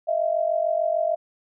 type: tone pair together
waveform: sine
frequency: 631 / 677.7 Hz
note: D#5 / E5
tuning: +24 / +48 cents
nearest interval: minor second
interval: 124 cents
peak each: -23 dBFS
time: 0.07-1.16 s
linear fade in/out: 20 ms
effects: none